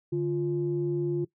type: tone pair together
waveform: sine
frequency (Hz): 146.83 / 349.2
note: D3 / F4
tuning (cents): 0 / 0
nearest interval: octave + minor third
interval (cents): 1500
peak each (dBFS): -29 / -26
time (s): 0.12-1.25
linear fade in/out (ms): 10
effects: noise-tail reverb RT60 0.1 s tail -19 dB re dry + tanh soft clip ceiling -18 dBFS